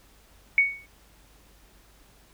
sine tone with exponential decay, 2228 Hz, C#7, 8 cents sharp, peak -13 dBFS, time 0.58-0.86 s, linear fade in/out 1 ms, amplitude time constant 60 ms, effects added 50 Hz sine -58 dBFS peak until 2.33 s + pink hiss -58 dBFS RMS until 2.33 s

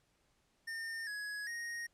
square tone with pitch steps, 1816 / 1676 / 1868 Hz, A#6 / G#6 / A#6, -46 / +15 / +3 cents, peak -40 dBFS, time 0.67-1.87 s, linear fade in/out 10 ms, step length 400 ms, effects pink hiss -75 dBFS RMS until 1.93 s + low-pass 10000 Hz 12 dB/octave

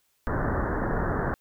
pink low-pass noise, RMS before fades -27 dBFS, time 0.27-1.34 s, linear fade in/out 0 ms, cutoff 1800 Hz, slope 96 dB/octave, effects white hiss -70 dBFS RMS until 1.4 s

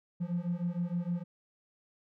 triangle beating tone pair, 171.2 / 177.7 Hz, F3 / F3, -34 / +30 cents, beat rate 6.5 Hz, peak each -31 dBFS, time 0.2-1.24 s, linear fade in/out 20 ms, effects tanh soft clip ceiling -24 dBFS

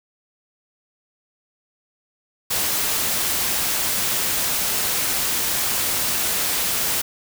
white noise, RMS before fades -22 dBFS, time 2.5-7.02 s, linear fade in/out 10 ms, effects none

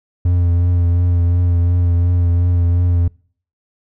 triangle tone with vibrato, 87.31 Hz, F2, in tune, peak -9 dBFS, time 0.25-3.08 s, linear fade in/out 5 ms, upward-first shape triangle, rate 2.8 Hz, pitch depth 31 cents each way, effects noise-tail reverb RT60 0.5 s tail -25 dB re dry

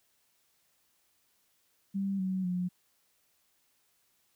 sine tone with pitch steps, 196 / 187.69 / 179.73 Hz, G3 / F#3 / F3, 0 / +25 / +50 cents, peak -29 dBFS, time 1.94-2.69 s, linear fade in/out 20 ms, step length 250 ms, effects white hiss -72 dBFS RMS until 4.35 s

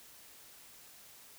silence, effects white hiss -56 dBFS RMS until 1.38 s

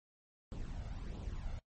brown noise with flanger, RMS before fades -42 dBFS, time 0.52-1.59 s, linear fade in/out 0 ms, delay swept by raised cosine 0.24 to 1.44 ms, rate 1.5 Hz, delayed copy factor +0.6, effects noise-tail reverb RT60 0.1 s tail -19 dB re dry + MP3 32 kbps

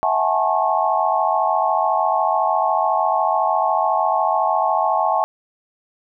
sine tone cluster, 651 / 737 / 827 / 881 / 1089 Hz, E5 / F#5 / G#5 / A5 / C#6, -22 / -7 / -8 / +2 / -31 cents, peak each -22 dBFS, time 0.03-5.24 s, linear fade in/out 0 ms, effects none

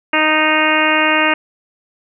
harmonic tone, 310 Hz, D#4, 6 cents flat, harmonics 1 / 2 / 3 / 4 / 5 / 6 / 7 / 8 / 9, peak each -20 / -20 / -20 / -20 / -20 / -20 / -20 / -20 / -20 dBFS, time 0.13-1.34 s, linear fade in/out 5 ms, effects none

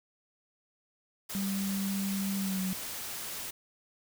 white noise, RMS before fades -39 dBFS, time 1.29-3.51 s, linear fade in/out 10 ms
sine tone with pitch glide, 196 to 187.58 Hz, G3 to F#3, 0 to +24 cents, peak -30 dBFS, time 1.35-2.73 s, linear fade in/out 0 ms, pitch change -76 cents, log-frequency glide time 2.38-2.62 s
effects none

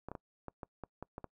clicks, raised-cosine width 1 ms, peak -28 dBFS, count 9, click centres 0.086 / 0.116 / 0.152 / 0.483 / 0.632 / 0.837 / 1.026 / 1.181 / 1.243 s, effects noise-tail reverb RT60 0.1 s tail -25 dB re dry

